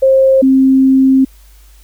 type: tone pair in turn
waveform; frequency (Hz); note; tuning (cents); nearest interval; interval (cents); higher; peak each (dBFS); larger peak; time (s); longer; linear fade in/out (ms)
sine; 532 / 265.3; C5 / C4; +29 / +24; octave; 1205; first; -5; neither; 0.02-0.42 / 0.42-1.25; second; 10
effects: added 50 Hz sine -39 dBFS peak until 1.83 s + white hiss -49 dBFS RMS until 1.83 s